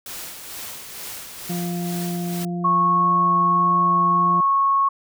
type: noise with tremolo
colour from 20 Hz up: white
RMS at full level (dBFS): -33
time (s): 0.06-2.45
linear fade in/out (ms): 2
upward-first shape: sine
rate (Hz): 2.2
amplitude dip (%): 45
type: harmonic tone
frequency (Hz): 174.61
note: F3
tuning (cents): 0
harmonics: 1 / 2 / 4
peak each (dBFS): -24 / -32 / -35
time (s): 1.49-4.41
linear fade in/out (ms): 10
type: tone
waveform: sine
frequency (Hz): 1100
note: C#6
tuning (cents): -14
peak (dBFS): -15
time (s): 2.64-4.89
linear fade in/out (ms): 10
effects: none